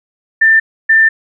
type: tone bursts at uneven times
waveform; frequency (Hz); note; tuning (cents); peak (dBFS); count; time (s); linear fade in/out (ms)
sine; 1786; A6; +25; -5; 2; 0.41-0.6 / 0.89-1.09; 10
effects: none